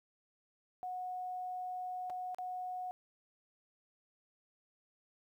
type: tone with dropouts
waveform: sine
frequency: 732 Hz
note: F#5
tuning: 19 cents flat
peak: -38 dBFS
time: 0.83-2.91 s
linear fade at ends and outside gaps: 0 ms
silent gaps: 2.098-2.102 / 2.346-2.385 s
effects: 12-bit